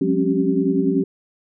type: tone cluster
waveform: sine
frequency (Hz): 179.3 / 202.2 / 266 / 276.3 / 386.5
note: F3 / G#3 / C4 / C#4 / G4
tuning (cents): +46 / -46 / +29 / -6 / -24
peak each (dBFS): -23 / -25 / -22 / -21 / -22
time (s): 0.01-1.04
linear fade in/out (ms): 5
effects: none